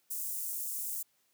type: high-pass noise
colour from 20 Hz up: white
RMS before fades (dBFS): -37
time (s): 0.1-1.03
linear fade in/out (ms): 10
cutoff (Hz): 7500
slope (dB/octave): 24
effects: white hiss -73 dBFS RMS until 1.33 s + high-pass 100 Hz 12 dB/octave